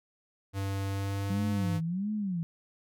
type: tone with pitch glide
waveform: square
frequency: 98 to 100.41 Hz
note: G2 to G2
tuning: 0 to +42 cents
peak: -31 dBFS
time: 0.53-1.81 s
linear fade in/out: 50 ms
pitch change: +42 cents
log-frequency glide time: 0.88-1.53 s
type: tone with vibrato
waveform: sine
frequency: 186.2 Hz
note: F#3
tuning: 11 cents sharp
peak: -29 dBFS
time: 1.3-2.43 s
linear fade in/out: 0 ms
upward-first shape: sine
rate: 1.5 Hz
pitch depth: 240 cents each way
effects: none